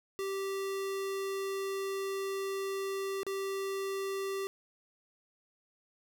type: tone with dropouts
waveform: square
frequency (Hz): 390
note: G4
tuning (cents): -9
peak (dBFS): -34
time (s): 0.19-4.47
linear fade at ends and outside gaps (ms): 0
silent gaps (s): 3.232-3.266
effects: none